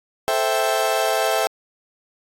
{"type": "chord", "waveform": "35% pulse", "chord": "A minor seventh", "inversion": "none", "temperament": "equal", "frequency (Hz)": [440, 523.3, 659.3, 784], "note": ["A4", "C5", "E5", "G5"], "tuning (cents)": [0, 0, 0, 0], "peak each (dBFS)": [-24, -24, -20, -22], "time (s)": [0.28, 1.47], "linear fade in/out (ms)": 0, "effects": ["AAC 48 kbps"]}